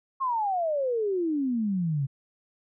sine exponential sweep, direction down, 1095 to 132 Hz, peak -24 dBFS, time 0.2-2.07 s, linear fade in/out 20 ms, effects none

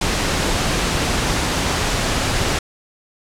pink noise, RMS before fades -19 dBFS, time 0.01-2.59 s, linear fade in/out 5 ms, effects low-pass 8000 Hz 12 dB/octave

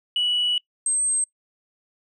sine tone pair in turn, 2943 / 8324 Hz, F#7 / C9, -10 / -10 cents, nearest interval octave + tritone, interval 1800 cents, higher second, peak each -18 dBFS, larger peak neither, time 0.16-0.58 / 0.86-1.24 s, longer first, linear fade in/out 2 ms, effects noise-tail reverb RT60 0.1 s tail -24 dB re dry + tanh soft clip ceiling -16 dBFS

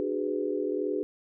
sine chord, G# half-diminished seventh, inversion second, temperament just, 299 / 373.8 / 415.3 / 498.4 Hz, D4 / F#4 / G#4 / B4, +31 / +18 / 0 / +16 cents, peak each -33 / -32 / -31 / -35 dBFS, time 0-1.03 s, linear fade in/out 0 ms, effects none

